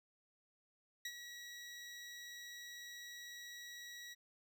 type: tone with ADSR envelope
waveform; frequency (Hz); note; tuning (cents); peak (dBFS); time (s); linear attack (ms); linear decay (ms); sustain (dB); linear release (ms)
20% pulse; 1922; B6; -48; -35; 1.05-4.15; 4; 56; -9; 25
effects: none